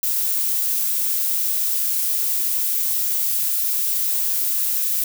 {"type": "noise", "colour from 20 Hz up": "violet", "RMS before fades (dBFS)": -21, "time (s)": [0.03, 5.04], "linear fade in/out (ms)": 2, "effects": []}